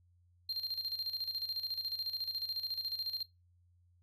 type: tone with tremolo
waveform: triangle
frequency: 4186 Hz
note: C8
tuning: in tune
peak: -32 dBFS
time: 0.49-3.23 s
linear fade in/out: 5 ms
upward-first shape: square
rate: 14 Hz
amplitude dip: 60%
effects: noise-tail reverb RT60 0.2 s tail -17 dB re dry + added 88 Hz sine -65 dBFS peak until 4.02 s